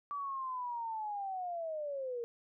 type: linear sweep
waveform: sine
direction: down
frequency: 1158 to 461.4 Hz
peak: -36 dBFS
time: 0.11-2.24 s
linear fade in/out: 0 ms
effects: none